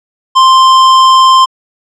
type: tone with hard clipping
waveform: sine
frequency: 1046.5 Hz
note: C6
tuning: in tune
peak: -4 dBFS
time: 0.35-1.46 s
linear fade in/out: 20 ms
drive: 14 dB
effects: low-pass 7000 Hz 12 dB/octave